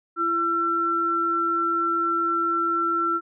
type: tone pair together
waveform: sine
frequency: 336.7 / 1347.9 Hz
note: E4 / E6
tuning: +37 / +38 cents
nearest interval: 2 octaves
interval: 2401 cents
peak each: -28 / -21 dBFS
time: 0.16-3.21 s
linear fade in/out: 50 ms
effects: none